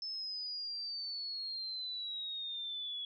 sine exponential sweep, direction down, 5274 to 3365 Hz, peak -38 dBFS, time 0.02-3.05 s, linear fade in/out 2 ms, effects none

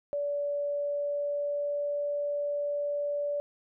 sine tone with pitch glide, 576 to 579.3 Hz, D5 to D5, -34 to -24 cents, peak -28 dBFS, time 0.13-3.4 s, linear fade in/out 0 ms, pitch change +10 cents, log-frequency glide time 0.54-2 s, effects none

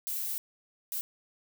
violet noise bursts at uneven times, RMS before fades -34 dBFS, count 2, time 0.07-0.38 / 0.92-1.01 s, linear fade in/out 0 ms, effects none

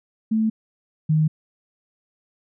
sine tone pair in turn, 220 / 155.54 Hz, A3 / D#3, 0 / 0 cents, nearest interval tritone, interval 600 cents, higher first, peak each -17 / -15 dBFS, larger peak second, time 0.31-0.5 / 1.09-1.28 s, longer neither, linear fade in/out 10 ms, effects none

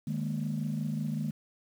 sine chord, D# suspended fourth, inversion none, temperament equal with one note detuned, 152.45 / 207.7 / 233.1 Hz, D#3 / G#3 / A#3, -35 / 0 / 0 cents, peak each -32 / -34 / -35 dBFS, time 0.07-1.31 s, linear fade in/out 5 ms, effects tanh soft clip ceiling -23 dBFS + 9-bit

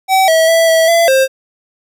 square tone with pitch steps, 764 / 647 / 659 / 651 / 674 / 530 Hz, G5 / E5 / E5 / E5 / E5 / C5, -45 / -32 / -1 / -22 / +38 / +22 cents, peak -8 dBFS, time 0.08-1.28 s, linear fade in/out 50 ms, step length 200 ms, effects none

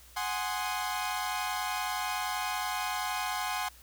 sawtooth chord, Ab dominant seventh, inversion third, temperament equal, 740 / 830.6 / 1046.5 / 1244.5 Hz, Gb5 / Ab5 / C6 / Eb6, 0 / 0 / 0 / 0 cents, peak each -32 / -32 / -32 / -38 dBFS, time 0.16-3.69 s, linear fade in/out 10 ms, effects added 60 Hz sine -56 dBFS peak until 3.82 s + white hiss -56 dBFS RMS until 3.82 s

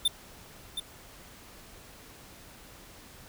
square tone with echo, 3577 Hz, A7, 28 cents sharp, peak -22 dBFS, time 0.05-0.08 s, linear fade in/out 5 ms, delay 720 ms, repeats 1, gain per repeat -9 dB, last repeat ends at 0.8 s, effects pink hiss -51 dBFS RMS until 3.28 s

